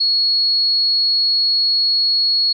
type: tone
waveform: sine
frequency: 4340 Hz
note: C#8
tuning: 37 cents flat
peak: -13 dBFS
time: 0-2.53 s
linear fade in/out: 10 ms
effects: none